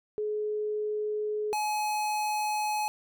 sine / square tone pair in turn, 423.5 / 847 Hz, G#4 / G#5, +34 / +34 cents, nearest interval octave, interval 1200 cents, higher second, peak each -28 dBFS, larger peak neither, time 0.18-1.53 / 1.53-2.88 s, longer neither, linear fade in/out 0 ms, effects none

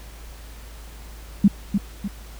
sine tone with echo, 200 Hz, G3, 35 cents sharp, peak -9 dBFS, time 1.44-1.48 s, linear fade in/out 5 ms, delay 300 ms, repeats 2, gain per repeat -7 dB, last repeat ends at 2.08 s, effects added 54 Hz sine -38 dBFS peak until 2.39 s + pink hiss -46 dBFS RMS until 2.39 s

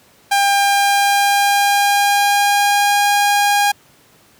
sawtooth tone with pitch glide, 800 to 814.9 Hz, G5 to G#5, +35 to -33 cents, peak -8 dBFS, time 0.31-3.72 s, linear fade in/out 10 ms, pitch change +32 cents, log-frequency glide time 0.5-3.08 s, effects pink hiss -50 dBFS RMS until 4.39 s + high-pass 100 Hz 12 dB/octave

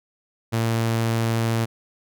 sawtooth tone, 114.2 Hz, A#2, 35 cents flat, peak -16 dBFS, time 0.52-1.66 s, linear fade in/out 20 ms, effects none

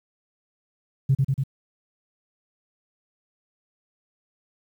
sine tone with echo, 135.1 Hz, C#3, 44 cents flat, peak -14 dBFS, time 1.09-1.15 s, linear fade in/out 10 ms, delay 96 ms, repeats 3, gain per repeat -2 dB, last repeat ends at 1.438 s, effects tanh soft clip ceiling -11 dBFS + 9-bit

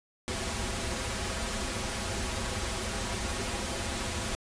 pink noise with comb filter, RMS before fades -33 dBFS, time 0.28-4.35 s, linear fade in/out 0 ms, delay 6.7 ms, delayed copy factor -0.85, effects resampled to 22050 Hz

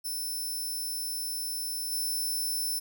5% pulse tone with level steps, 5320 Hz, E8, 15 cents sharp, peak -26 / -23 dBFS, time 0.04-2.8 s, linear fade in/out 20 ms, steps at 1.91 s, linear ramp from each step 20 ms, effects none

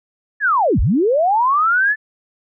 sine linear two-way sweep, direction down then up, 1762 to 35.84 to 1762 Hz, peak -12 dBFS, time 0.4-1.96 s, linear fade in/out 50 ms, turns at 0.8 s, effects none

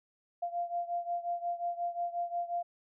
sine beating tone pair, 693 / 698.6 Hz, F5 / F5, -14 / 0 cents, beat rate 5.6 Hz, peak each -34 / -37 dBFS, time 0.42-2.63 s, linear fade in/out 10 ms, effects none

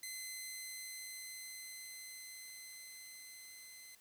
10% pulse tone with level ramp, 2051 Hz, C7, 35 cents flat, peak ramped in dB -34 to -44 dBFS, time 0.03-3.95 s, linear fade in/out 2 ms, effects white hiss -66 dBFS RMS until 4 s

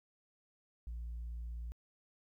sine tone, 58.1 Hz, A#1, 5 cents flat, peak -38 dBFS, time 0.87-1.72 s, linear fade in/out 0 ms, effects tanh soft clip ceiling -38 dBFS + 13-bit

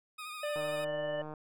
20% pulse tone with vibrato, 1236 Hz, D#6, 12 cents flat, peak -36 dBFS, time 0.18-0.85 s, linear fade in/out 10 ms, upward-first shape sine, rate 13 Hz, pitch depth 35 cents each way
harmonic tone, 592 Hz, D5, 14 cents sharp, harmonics 1 / 3 / 5, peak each -33 / -44 / -49 dBFS, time 0.43-1.22 s, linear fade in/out 5 ms
click train, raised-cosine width 1 ms, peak -30 dBFS, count 120, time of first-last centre 0.56-1.338 s, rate 153 Hz
effects none

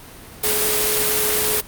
sine tone in noise, 425.5 Hz, G#4, 42 cents sharp, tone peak -25 dBFS, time 0.43-1.61 s, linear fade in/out 10 ms, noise white, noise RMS -19 dBFS, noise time 0.43-1.61 s, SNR -9 dB, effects pink hiss -40 dBFS RMS until 1.67 s + Opus 32 kbps

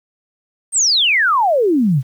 sine exponential sweep, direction down, 8910 to 120 Hz, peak -11 dBFS, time 0.72-2.03 s, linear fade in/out 50 ms, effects 8-bit

